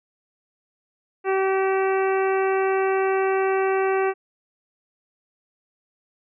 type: harmonic tone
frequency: 384.1 Hz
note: G4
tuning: 35 cents flat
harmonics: 1 / 2 / 3 / 4 / 5 / 6 / 7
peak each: -20 / -26 / -30 / -32 / -34 / -36 / -37 dBFS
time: 1.24-4.14 s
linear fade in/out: 50 ms
effects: none